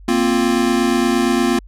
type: chord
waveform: square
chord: Bb suspended second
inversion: none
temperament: equal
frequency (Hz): 233.1 / 261.6 / 349.2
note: Bb3 / C4 / F4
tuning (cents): 0 / 0 / 0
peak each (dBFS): -19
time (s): 0.08-1.59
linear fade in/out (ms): 5
effects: added 47 Hz sine -37 dBFS peak until 1.67 s + low-pass 11000 Hz 12 dB/octave